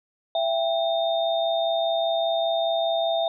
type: tone cluster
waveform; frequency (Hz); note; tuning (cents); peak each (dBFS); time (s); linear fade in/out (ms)
sine; 666 / 791 / 3652; E5 / G5 / A#7; +18 / +15 / -36; -22 / -29 / -30; 0.35-3.28; 2
effects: none